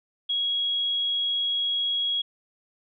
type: tone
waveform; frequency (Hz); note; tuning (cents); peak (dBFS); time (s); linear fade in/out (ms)
sine; 3314; G#7; -4; -23; 0.29-2.22; 10
effects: none